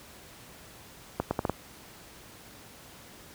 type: accelerating click train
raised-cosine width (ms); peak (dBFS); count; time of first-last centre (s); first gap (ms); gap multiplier
1; -12; 5; 1.2-1.496; 110; 0.74
effects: pink hiss -50 dBFS RMS until 3.34 s + high-pass 60 Hz 12 dB/octave